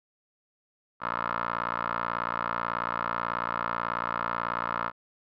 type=tone with band-pass filter; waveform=15% pulse; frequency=58.27 Hz; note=A#1; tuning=in tune; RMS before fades=-31 dBFS; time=1-4.92 s; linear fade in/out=50 ms; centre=1200 Hz; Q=5.3; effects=resampled to 11025 Hz